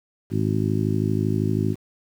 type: harmonic tone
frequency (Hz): 52.7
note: G#1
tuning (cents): +26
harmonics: 2 / 3 / 4 / 5 / 6 / 7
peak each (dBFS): -24 / -26 / -27 / -28 / -29 / -29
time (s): 0.3-1.76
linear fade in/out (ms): 50
effects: 8-bit